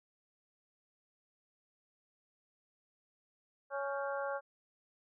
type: harmonic tone with a mistuned harmonic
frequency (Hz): 278.5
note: C#4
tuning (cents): +8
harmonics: 2 / 3 / 4 / 5 / 6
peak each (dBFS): -37 / -42 / -44 / -43 / -47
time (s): 3.7-4.41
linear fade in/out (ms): 50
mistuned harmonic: 6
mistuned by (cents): -100
effects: none